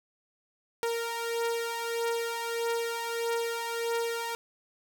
sawtooth beating tone pair, 464 / 465.6 Hz, A#4 / A#4, -8 / -2 cents, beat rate 1.6 Hz, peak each -27 / -31 dBFS, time 0.83-4.35 s, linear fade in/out 0 ms, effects none

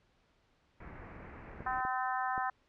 pink low-pass noise, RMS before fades -49 dBFS, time 0.8-1.81 s, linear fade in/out 5 ms, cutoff 2300 Hz, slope 48 dB/octave
clicks, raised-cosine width 2 ms, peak -31 dBFS, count 3, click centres 1.606 / 1.851 / 2.379 s
harmonic tone, 256.2 Hz, C4, 36 cents flat, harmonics 3 / 4 / 5 / 6 / 7, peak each -35 / -37 / -39 / -41 / -42 dBFS, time 1.66-2.5 s, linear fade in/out 5 ms
effects pink hiss -71 dBFS RMS until 2.68 s + low-pass 4000 Hz 12 dB/octave

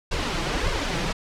pink noise with flanger, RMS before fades -25 dBFS, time 0.11-1.13 s, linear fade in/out 10 ms, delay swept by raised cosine 1.8 to 6 ms, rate 1.7 Hz, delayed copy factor +0.7, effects low-pass 5000 Hz 12 dB/octave

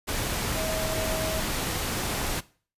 sine tone in noise, 637 Hz, D#5, 41 cents sharp, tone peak -31 dBFS, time 0.56-1.41 s, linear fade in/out 20 ms, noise pink, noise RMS -29 dBFS, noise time 0.07-2.41 s, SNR -5 dB, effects noise-tail reverb RT60 0.4 s tail -19 dB re dry + resampled to 32000 Hz

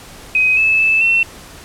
sine tone with pitch steps, 2519 / 2609 / 2626 / 2700 Hz, D#7 / E7 / E7 / E7, +21 / -18 / -7 / +41 cents, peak -10 dBFS, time 0.35-1.23 s, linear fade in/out 2 ms, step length 220 ms, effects pink hiss -37 dBFS RMS until 1.64 s + low-pass 12000 Hz 12 dB/octave

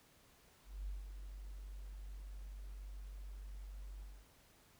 sine tone with ADSR envelope, 48.28 Hz, G1, 26 cents flat, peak -39 dBFS, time 0.64-4.28 s, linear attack 230 ms, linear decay 160 ms, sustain -7 dB, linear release 260 ms, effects pink hiss -67 dBFS RMS until 4.79 s

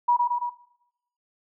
sine tone with echo, 965 Hz, B5, 40 cents flat, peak -16 dBFS, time 0.08-0.17 s, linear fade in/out 10 ms, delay 110 ms, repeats 3, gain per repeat -3 dB, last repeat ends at 0.5 s, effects noise-tail reverb RT60 0.8 s tail -17 dB re dry

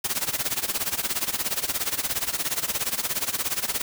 white noise with tremolo, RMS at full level -24 dBFS, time 0.04-3.82 s, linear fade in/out 5 ms, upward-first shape sine, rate 17 Hz, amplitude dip 85%, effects none

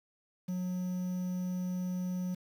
triangle tone with quantisation, 181.7 Hz, F#3, 31 cents flat, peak -30 dBFS, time 0.48-2.35 s, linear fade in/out 10 ms, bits 9, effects none

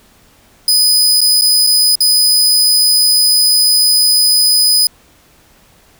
sawtooth tone with dropouts, 4993 Hz, D#8, 5 cents sharp, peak -5 dBFS, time 0.68-4.87 s, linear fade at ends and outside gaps 2 ms, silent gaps 1.207-1.214 / 1.412-1.419 / 1.667-1.671 / 1.955-2.005 s, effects pink hiss -48 dBFS RMS until 5.99 s

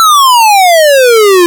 square exponential sweep, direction down, 1348 to 340 Hz, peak -3 dBFS, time 0-1.46 s, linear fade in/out 0 ms, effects none

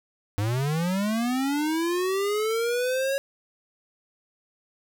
square linear sweep, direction up, 98 to 554.4 Hz, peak -24 dBFS, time 0.38-3.18 s, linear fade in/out 0 ms, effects none

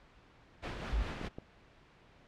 pink noise with tremolo, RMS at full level -39 dBFS, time 0.62-1.29 s, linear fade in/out 20 ms, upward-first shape sine, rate 4.9 Hz, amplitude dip 35%
sine tone, 53.5 Hz, A1, 48 cents flat, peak -28 dBFS, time 0.92-1.03 s, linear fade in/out 10 ms
clicks, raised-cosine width 2 ms, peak -29 dBFS, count 3, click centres 1.214 / 1.247 / 1.385 s
effects pink hiss -61 dBFS RMS until 2.27 s + low-pass 3000 Hz 12 dB/octave

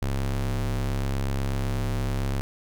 square ring-modulated tone, 68 Hz, C#2, 33 cents flat, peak -22 dBFS, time 0.02-2.41 s, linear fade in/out 0 ms, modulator 34.2 Hz, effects none

